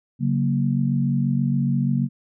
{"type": "chord", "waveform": "sine", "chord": "F# major", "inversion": "second", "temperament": "equal", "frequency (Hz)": [138.59, 185, 233.1], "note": ["C#3", "F#3", "A#3"], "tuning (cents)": [0, 0, 0], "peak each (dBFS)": [-21, -25, -23], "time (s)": [0.19, 2.09], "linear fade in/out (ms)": 50, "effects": []}